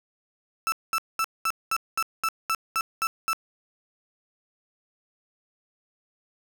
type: tone bursts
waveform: 35% pulse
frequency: 1322 Hz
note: E6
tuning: 5 cents sharp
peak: -21 dBFS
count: 11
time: 0.67-3.331 s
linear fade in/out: 0 ms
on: 51 ms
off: 210 ms
effects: none